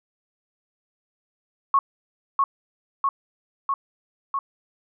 sine tone with echo, 1100 Hz, C#6, 14 cents flat, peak -14 dBFS, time 1.74-1.79 s, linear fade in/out 2 ms, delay 650 ms, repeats 4, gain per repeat -2 dB, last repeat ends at 4.39 s, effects none

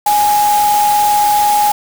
sine tone in noise, 830.6 Hz, G#5, in tune, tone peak -9 dBFS, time 0.06-1.72 s, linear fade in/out 5 ms, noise white, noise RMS -21 dBFS, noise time 0.06-1.72 s, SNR +9 dB, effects none

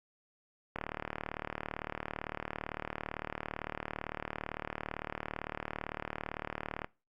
click train, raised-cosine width 0.5 ms, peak -21 dBFS, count 231, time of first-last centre 0.76-6.845 s, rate 37.8 Hz, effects noise-tail reverb RT60 0.3 s tail -23 dB re dry + Opus 48 kbps

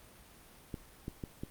clicks, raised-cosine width 3 ms, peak -25 dBFS, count 4, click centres 0.742 / 1.081 / 1.238 / 1.435 s, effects pink hiss -57 dBFS RMS until 1.5 s + Opus 32 kbps

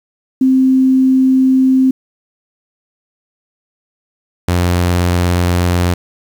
sine / sawtooth tone pair in turn, 261.6 / 88.26 Hz, C4 / F2, 0 / +19 cents, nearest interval octave + perfect fifth, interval 1881 cents, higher first, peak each -7 dBFS, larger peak neither, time 0.41-1.91 / 4.48-5.94 s, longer first, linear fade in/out 5 ms, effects 7-bit

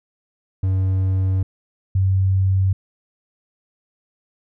triangle / sine tone pair in turn, 94.6 / 95.37 Hz, F#2 / G2, +39 / -47 cents, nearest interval unison, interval 14 cents, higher second, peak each -14 dBFS, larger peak neither, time 0.63-1.43 / 1.95-2.73 s, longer first, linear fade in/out 5 ms, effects none

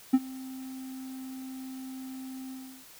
triangle tone with ADSR envelope, 261.6 Hz, C4, in tune, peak -13 dBFS, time 0.13-2.86 s, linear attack 12 ms, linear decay 43 ms, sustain -23 dB, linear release 350 ms, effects white hiss -52 dBFS RMS until 2.99 s

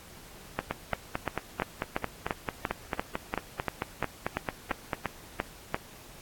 two click trains, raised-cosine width 0.5 ms, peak -13 / -12 dBFS, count 20 / 16, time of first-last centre 0.71-4.932 / 0.59-5.745 s, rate 4.5 / 2.91 Hz, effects pink hiss -50 dBFS RMS until 6.21 s + AAC 64 kbps

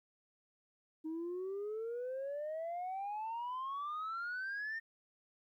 sine exponential sweep, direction up, 311.1 to 1834 Hz, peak -36 dBFS, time 1.04-4.8 s, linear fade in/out 20 ms, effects tanh soft clip ceiling -36 dBFS + 13-bit

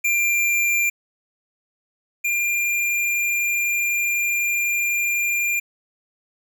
square tone pair in turn, 2379 / 2396 Hz, D7 / D7, +22 / +34 cents, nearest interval unison, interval 12 cents, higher second, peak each -18 / -20 dBFS, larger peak first, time 0.04-0.9 / 2.24-5.6 s, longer second, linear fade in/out 10 ms, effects 9-bit

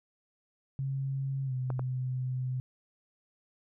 sine tone with pitch glide, 135.6 to 127.99 Hz, C#3 to C3, -38 to -38 cents, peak -30 dBFS, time 0.79-2.6 s, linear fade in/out 0 ms, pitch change -100 cents, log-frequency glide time 1.45-1.53 s
clicks, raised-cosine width 1 ms, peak -23 dBFS, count 2, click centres 1.703 / 1.794 s
effects none

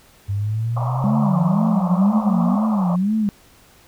sine exponential sweep, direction up, 98 to 243.6 Hz, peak -19 dBFS, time 0.28-2.57 s, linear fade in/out 20 ms
white band-pass noise, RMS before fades -28 dBFS, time 0.76-2.96 s, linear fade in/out 10 ms, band 530 to 1200 Hz, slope 96 dB/octave
sine tone with vibrato, 196 Hz, G3, in tune, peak -16 dBFS, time 1.04-3.29 s, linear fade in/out 0 ms, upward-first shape sine, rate 2 Hz, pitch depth 200 cents each way
effects pink hiss -51 dBFS RMS until 3.87 s

